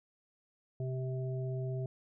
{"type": "harmonic tone", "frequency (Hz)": 129.7, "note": "C3", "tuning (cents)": -15, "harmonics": [1, 3, 5], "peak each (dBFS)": [-34, -42, -46], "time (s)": [0.8, 1.86], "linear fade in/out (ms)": 2, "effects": []}